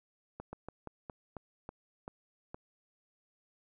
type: slowing click train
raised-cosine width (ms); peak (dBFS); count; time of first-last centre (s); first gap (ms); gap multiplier
1; -28; 9; 0.4-2.545; 130; 1.2
effects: none